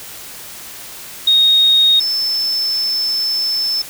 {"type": "tone pair in turn", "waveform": "sine", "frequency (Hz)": [3729, 5274], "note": ["A#7", "E8"], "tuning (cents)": [0, 0], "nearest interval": "tritone", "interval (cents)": 600, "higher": "second", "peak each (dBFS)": [-8, -15], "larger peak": "first", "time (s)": [[1.27, 2], [2, 3.82]], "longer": "second", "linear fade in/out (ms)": 5, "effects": ["white hiss -33 dBFS RMS until 3.89 s"]}